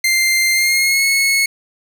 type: tone with pitch glide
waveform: sawtooth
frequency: 2093 to 2189 Hz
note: C7 to C#7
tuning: 0 to -22 cents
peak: -9 dBFS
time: 0.04-1.46 s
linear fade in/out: 5 ms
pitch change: +78 cents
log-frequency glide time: 0.52-1.04 s
effects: none